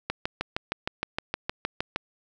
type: click train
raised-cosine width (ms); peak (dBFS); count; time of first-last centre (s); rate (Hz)
0.3; -11; 13; 0.1-1.96; 6.45
effects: none